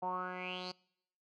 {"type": "tone with low-pass filter sweep", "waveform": "10% pulse", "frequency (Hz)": 182.3, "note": "F#3", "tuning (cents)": -25, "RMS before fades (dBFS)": -40, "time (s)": [0.02, 0.72], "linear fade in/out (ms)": 10, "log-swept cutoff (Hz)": [800, 4800], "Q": 8, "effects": ["noise-tail reverb RT60 0.8 s tail -26 dB re dry"]}